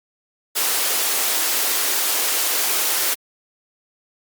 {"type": "high-pass noise", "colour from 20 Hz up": "white", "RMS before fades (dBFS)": -20, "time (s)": [0.55, 3.15], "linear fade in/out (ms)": 20, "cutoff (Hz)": 310, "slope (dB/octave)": 24, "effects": ["Opus 48 kbps"]}